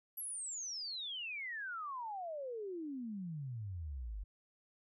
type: exponential sweep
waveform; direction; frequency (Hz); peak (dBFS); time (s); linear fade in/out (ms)
sine; down; 11840 to 46.25; -40; 0.17-4.24; 10
effects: none